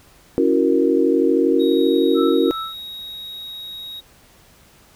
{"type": "chord", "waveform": "sine", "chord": "F# dominant seventh", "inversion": "second", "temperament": "equal", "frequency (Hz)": [277.2, 329.6, 370, 466.2], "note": ["C#4", "E4", "F#4", "A#4"], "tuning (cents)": [0, 0, 0, 0], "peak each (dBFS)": -19, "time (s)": [0.38, 2.51], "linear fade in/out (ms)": 0}
{"type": "tone", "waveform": "triangle", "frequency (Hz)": 3787, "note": "A#7", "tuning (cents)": 27, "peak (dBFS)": -29, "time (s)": [1.59, 4.01], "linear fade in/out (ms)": 20}
{"type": "tone with tremolo", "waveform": "sine", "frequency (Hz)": 1318.5, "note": "E6", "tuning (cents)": 0, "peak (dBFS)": -24, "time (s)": [2.14, 2.77], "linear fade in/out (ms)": 50, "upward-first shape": "sine", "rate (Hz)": 2.8, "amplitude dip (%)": 95}
{"effects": ["pink hiss -51 dBFS RMS until 4.95 s"]}